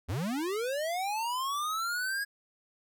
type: linear sweep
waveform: square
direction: up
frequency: 71.2 to 1661.2 Hz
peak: -31 dBFS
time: 0.08-2.25 s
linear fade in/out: 20 ms
effects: none